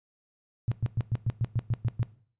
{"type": "tone bursts", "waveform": "sine", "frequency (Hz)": 116.3, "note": "A#2", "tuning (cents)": -4, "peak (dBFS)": -23, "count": 10, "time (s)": [0.68, 2.03], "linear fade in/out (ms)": 0, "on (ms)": 36, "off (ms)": 110, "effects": ["noise-tail reverb RT60 0.5 s tail -18 dB re dry", "resampled to 8000 Hz"]}